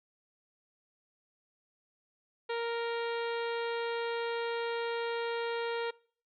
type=harmonic tone; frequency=466.2 Hz; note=A#4; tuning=in tune; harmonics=1 / 2 / 3 / 4 / 5 / 6 / 7 / 8 / 9; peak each=-33 / -39 / -43 / -45 / -47 / -49 / -50 / -51 / -52 dBFS; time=2.49-5.91 s; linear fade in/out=10 ms; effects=noise-tail reverb RT60 0.5 s tail -24 dB re dry